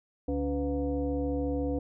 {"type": "tone with frequency modulation", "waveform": "sine", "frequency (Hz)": 284, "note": "C#4", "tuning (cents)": 42, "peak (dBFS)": -27, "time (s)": [0.28, 1.79], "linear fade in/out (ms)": 5, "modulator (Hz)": 214, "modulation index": 1.2, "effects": []}